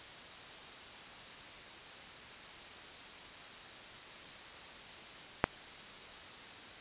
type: click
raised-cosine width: 0.5 ms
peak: -9 dBFS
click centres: 5.441 s
effects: white hiss -49 dBFS RMS until 6.8 s + resampled to 8000 Hz